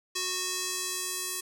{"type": "tone with band-pass filter sweep", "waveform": "square", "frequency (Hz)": 368.1, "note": "F#4", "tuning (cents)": -9, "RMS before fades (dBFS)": -33, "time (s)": [0.15, 1.41], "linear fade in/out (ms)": 10, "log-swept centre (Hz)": [5900, 9900], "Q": 1.2, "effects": []}